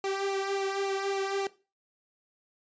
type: tone with flanger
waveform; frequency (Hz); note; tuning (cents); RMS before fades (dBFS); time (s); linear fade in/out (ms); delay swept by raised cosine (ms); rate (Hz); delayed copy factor
sawtooth; 392; G4; 0; -31; 0.04-1.47; 2; 0.57 to 2.27; 3.6; -0.8
effects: noise-tail reverb RT60 0.3 s tail -17 dB re dry + resampled to 16000 Hz